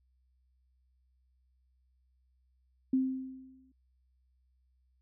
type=tone with exponential decay; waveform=sine; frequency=261.6 Hz; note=C4; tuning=in tune; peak=-23 dBFS; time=2.93-3.72 s; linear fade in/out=5 ms; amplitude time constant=170 ms; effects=added 63 Hz sine -68 dBFS peak until 5.01 s